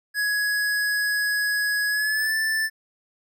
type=tone with pitch glide; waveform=square; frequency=1674 to 1762.3 Hz; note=G#6 to A6; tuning=+13 to +2 cents; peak=-22 dBFS; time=0.14-2.7 s; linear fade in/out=50 ms; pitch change=+89 cents; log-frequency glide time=1.88-2.34 s; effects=none